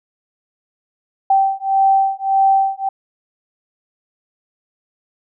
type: beating tone pair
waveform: sine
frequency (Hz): 777 / 778.7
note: G5 / G5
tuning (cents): -16 / -12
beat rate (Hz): 1.7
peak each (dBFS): -15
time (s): 1.3-2.89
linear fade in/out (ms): 5
effects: none